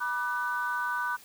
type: tone cluster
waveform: sine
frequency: 972 / 1189 / 1500 Hz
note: B5 / D6 / F#6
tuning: -28 / +21 / +23 cents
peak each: -32 / -34 / -30 dBFS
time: 0-1.17 s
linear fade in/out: 20 ms
effects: tanh soft clip ceiling -20 dBFS + white hiss -53 dBFS RMS until 1.24 s